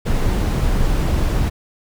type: noise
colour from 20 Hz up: brown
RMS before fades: -17 dBFS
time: 0.05-1.5 s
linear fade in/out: 20 ms
effects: none